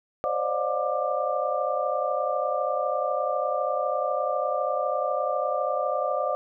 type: tone cluster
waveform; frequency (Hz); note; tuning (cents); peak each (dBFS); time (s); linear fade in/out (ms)
sine; 523 / 579 / 611 / 716 / 1186; C5 / D5 / D#5 / F5 / D6; -1 / -25 / -32 / +43 / +17; -30; 0.24-6.35; 0
effects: none